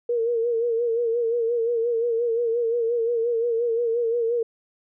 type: tone with vibrato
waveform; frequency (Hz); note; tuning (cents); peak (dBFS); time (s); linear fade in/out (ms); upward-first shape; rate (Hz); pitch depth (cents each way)
sine; 466.2; A#4; 0; -20; 0.09-4.43; 5; sine; 5.7; 60
effects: none

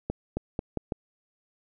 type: accelerating click train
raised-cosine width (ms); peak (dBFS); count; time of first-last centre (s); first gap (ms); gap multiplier
2; -15; 5; 0.1-0.922; 270; 0.82
effects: none

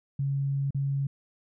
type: tone with dropouts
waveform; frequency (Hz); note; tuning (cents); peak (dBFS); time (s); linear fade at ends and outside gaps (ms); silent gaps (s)
sine; 138.59; C#3; 0; -25; 0.19-1.07; 5; 0.707-0.746
effects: none

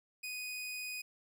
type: tone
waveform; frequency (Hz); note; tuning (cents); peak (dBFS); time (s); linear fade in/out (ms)
sawtooth; 2489; D#7; 0; -36; 0.23-1.02; 10
effects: none

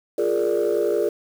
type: chord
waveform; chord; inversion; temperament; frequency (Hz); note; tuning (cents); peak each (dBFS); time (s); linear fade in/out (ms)
sine; Bb dominant seventh; second; equal; 349.2 / 415.3 / 466.2 / 587.3; F4 / Ab4 / Bb4 / D5; 0 / 0 / 0 / 0; -24 / -21 / -23 / -24; 0.18-1.09; 5
effects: tanh soft clip ceiling -13 dBFS + 7-bit

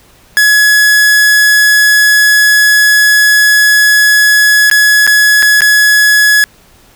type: tone with dropouts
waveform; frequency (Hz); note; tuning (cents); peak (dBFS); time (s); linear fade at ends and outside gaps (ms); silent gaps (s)
45% pulse; 1690; G#6; +30; -4; 0.37-6.44; 0; 4.7-4.713 / 5.067-5.075 / 5.424-5.428 / 5.607-5.619
effects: pink hiss -44 dBFS RMS until 6.95 s

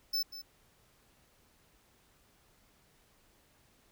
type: tone with echo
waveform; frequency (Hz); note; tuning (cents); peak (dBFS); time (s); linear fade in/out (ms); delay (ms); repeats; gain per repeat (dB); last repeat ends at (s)
square; 5274; E8; 0; -30; 0.13-0.23; 10; 190; 1; -13; 0.42
effects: pink hiss -67 dBFS RMS until 3.91 s

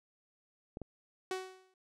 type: clicks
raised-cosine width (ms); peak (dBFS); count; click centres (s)
2; -28; 2; 0.771 / 0.817
type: tone with exponential decay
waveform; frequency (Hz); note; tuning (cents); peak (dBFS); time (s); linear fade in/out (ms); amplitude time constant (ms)
sawtooth; 374.5; F#4; +21; -29; 1.31-1.74; 2; 92
effects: low-pass 9000 Hz 12 dB/octave

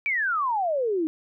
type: exponential sweep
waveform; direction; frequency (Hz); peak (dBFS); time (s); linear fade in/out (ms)
sine; down; 2368 to 303.8; -22; 0.06-1.07; 0
effects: none

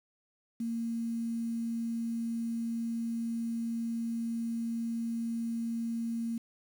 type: tone with quantisation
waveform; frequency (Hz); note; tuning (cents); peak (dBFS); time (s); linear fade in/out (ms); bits
sine; 230.5; A#3; -19; -31; 0.6-6.38; 5; 9
effects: none

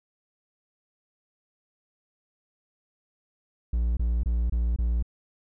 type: tone bursts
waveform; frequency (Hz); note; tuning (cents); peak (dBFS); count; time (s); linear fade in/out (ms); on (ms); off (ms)
triangle; 58.27; A#1; 0; -20; 5; 3.73-5.026; 5; 240; 24
effects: none

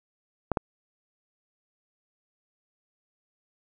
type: clicks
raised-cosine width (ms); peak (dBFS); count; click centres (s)
1; -10; 2; 0.517 / 0.572
effects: none

